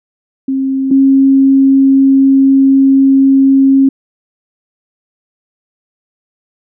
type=tone pair in turn; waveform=sine; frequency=267.6 / 270.4 Hz; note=C4 / C#4; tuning=+39 / -43 cents; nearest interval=unison; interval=18 cents; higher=second; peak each=-11 / -4 dBFS; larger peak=second; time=0.48-0.91 / 0.91-3.89 s; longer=second; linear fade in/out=5 ms; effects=none